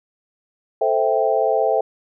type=chord; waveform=sine; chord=A minor seventh; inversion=none; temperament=equal; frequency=440 / 523.3 / 659.3 / 784 Hz; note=A4 / C5 / E5 / G5; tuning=0 / 0 / 0 / 0 cents; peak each=-21 / -21 / -20 / -22 dBFS; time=0.81-1.81 s; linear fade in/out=5 ms; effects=none